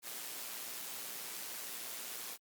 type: noise with amplitude modulation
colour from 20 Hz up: white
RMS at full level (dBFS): -42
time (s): 0.02-2.38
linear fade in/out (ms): 50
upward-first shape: sine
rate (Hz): 119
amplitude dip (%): 45
effects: high-pass 200 Hz 12 dB/octave + Opus 48 kbps